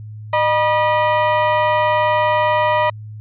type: tone pair together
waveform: 35% pulse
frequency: 610 / 967.7 Hz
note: D#5 / B5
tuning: -34 / -36 cents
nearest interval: minor sixth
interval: 798 cents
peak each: -15 / -14 dBFS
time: 0.33-2.9 s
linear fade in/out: 5 ms
effects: added 107 Hz sine -30 dBFS peak until 3.2 s + resampled to 8000 Hz